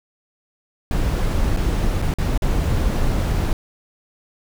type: noise with dropouts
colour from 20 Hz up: brown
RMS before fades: -19 dBFS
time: 0.91-3.53 s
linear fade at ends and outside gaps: 1 ms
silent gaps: 1.565-1.571 / 2.018-2.023 / 2.139-2.185 / 2.377-2.421 s
effects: none